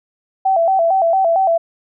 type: tone with vibrato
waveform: sine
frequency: 716 Hz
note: F5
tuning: 43 cents sharp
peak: -11 dBFS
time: 0.45-1.58 s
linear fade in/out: 10 ms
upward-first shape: square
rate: 4.4 Hz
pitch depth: 120 cents each way
effects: none